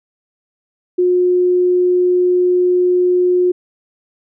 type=tone; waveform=sine; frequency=360 Hz; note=F#4; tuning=47 cents flat; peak=-10 dBFS; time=0.98-3.52 s; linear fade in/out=10 ms; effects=none